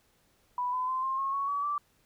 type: tone with pitch steps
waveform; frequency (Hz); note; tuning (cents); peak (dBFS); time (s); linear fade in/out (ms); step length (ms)
sine; 987.8 / 1011.5 / 1035.7 / 1060.5 / 1085.9 / 1112 / 1138.6 / 1165.9; B5 / B5 / C6 / C6 / C#6 / C#6 / C#6 / D6; 0 / +41 / -18 / +23 / -36 / +5 / +46 / -13; -28; 0.58-1.78; 2; 150
effects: pink hiss -68 dBFS RMS until 2.05 s